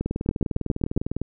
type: two click trains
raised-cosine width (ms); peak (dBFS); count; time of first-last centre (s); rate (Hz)
3; -9 / -13; 6 / 25; 0.29-0.976 / 0.01-1.216; 7.29 / 19.9
effects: none